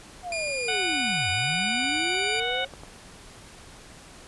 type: linear two-way sweep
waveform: sine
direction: down then up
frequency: 740 to 84.6 to 549 Hz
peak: -31 dBFS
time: 0.22-2.68 s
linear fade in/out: 50 ms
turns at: 1.3 s
type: tone with pitch glide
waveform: sawtooth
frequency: 2420 to 2363 Hz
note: D#7 to D7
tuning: -49 to +10 cents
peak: -25 dBFS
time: 0.32-2.4 s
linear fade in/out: 2 ms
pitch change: -41 cents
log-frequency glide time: 1.42-2.1 s
type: harmonic tone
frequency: 740 Hz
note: F#5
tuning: in tune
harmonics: 1 / 2 / 3 / 4 / 5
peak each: -32 / -32 / -32 / -32 / -32 dBFS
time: 0.68-2.65 s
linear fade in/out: 5 ms
type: clicks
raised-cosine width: 1 ms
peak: -27 dBFS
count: 2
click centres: 2.737 / 2.835 s
effects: pink hiss -47 dBFS RMS until 4.27 s + resampled to 24000 Hz